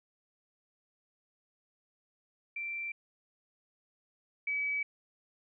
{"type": "tone pair in turn", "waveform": "sine", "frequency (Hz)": [2349, 2285], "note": ["D7", "D7"], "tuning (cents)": [0, -48], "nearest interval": "unison", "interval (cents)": 48, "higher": "first", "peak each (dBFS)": [-35, -30], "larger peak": "second", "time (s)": [[2.56, 2.92], [4.47, 4.83]], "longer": "neither", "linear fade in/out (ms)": 5, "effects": []}